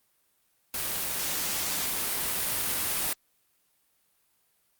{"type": "noise with level ramp", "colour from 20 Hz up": "white", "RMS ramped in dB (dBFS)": [-31, -28], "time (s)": [0.74, 3.13], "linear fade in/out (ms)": 2, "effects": ["white hiss -70 dBFS RMS until 4.79 s", "Opus 32 kbps"]}